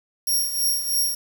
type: tone with tremolo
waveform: 10% pulse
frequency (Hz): 5588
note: F8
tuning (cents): 0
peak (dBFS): -12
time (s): 0.27-1.15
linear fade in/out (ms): 5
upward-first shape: triangle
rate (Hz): 3.1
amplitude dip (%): 70
effects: 7-bit